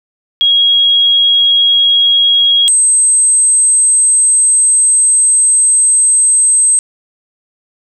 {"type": "tone pair in turn", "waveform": "sine", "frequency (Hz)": [3297, 8260], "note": ["G#7", "C9"], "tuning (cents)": [-13, -23], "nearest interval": "octave + major third", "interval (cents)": 1590, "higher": "second", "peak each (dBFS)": -6, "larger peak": "neither", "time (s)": [[0.41, 2.68], [2.68, 6.79]], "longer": "second", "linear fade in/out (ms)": 0, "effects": []}